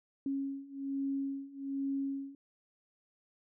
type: beating tone pair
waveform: sine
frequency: 273.9 / 275.1 Hz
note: C#4 / C#4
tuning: -21 / -13 cents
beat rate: 1.2 Hz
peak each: -38 / -36 dBFS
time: 0.26-2.35 s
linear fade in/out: 2 ms
effects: none